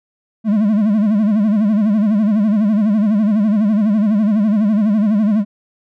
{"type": "tone with vibrato", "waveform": "triangle", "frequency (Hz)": 210.9, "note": "G#3", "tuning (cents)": 27, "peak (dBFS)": -9, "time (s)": [0.44, 5.45], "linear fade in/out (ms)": 50, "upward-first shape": "sine", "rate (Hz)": 12, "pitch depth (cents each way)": 110, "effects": []}